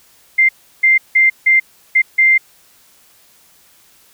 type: tone bursts at uneven times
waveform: sine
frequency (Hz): 2093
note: C7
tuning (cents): 0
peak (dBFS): -7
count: 6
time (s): 0.38-0.49 / 0.83-0.98 / 1.15-1.3 / 1.46-1.6 / 1.95-2.02 / 2.18-2.38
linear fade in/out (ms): 10
effects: white hiss -50 dBFS RMS until 4.13 s